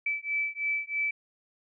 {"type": "beating tone pair", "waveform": "sine", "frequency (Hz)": [2310, 2313.1], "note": ["D7", "D7"], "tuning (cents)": [-29, -27], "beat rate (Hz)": 3.1, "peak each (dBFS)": -31, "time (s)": [0.06, 1.11], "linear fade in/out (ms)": 5, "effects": []}